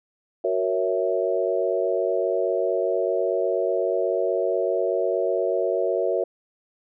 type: chord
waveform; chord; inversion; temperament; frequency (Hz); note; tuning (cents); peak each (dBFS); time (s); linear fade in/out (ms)
sine; F# dominant seventh; none; equal; 370 / 466.2 / 554.4 / 659.3; F#4 / A#4 / C#5 / E5; 0 / 0 / 0 / 0; -26; 0.44-6.24; 5
effects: none